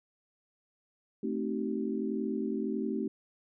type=chord; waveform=sine; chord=A half-diminished seventh; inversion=none; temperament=equal with one note detuned; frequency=220 / 261.6 / 311.1 / 383.3 Hz; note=A3 / C4 / Eb4 / G4; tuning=0 / 0 / 0 / -39 cents; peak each=-34 / -36 / -37 / -36 dBFS; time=1.23-3.08 s; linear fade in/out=5 ms; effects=none